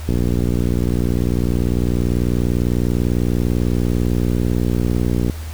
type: click train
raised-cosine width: 3 ms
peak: -6 dBFS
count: 314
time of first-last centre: 0.09-5.298 s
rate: 60.1 Hz
effects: added 78 Hz sine -26 dBFS peak until 5.53 s + pink hiss -38 dBFS RMS until 5.53 s